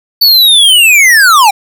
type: linear sweep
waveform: square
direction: down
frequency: 4545 to 761 Hz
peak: -3 dBFS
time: 0.21-1.51 s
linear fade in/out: 10 ms
effects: none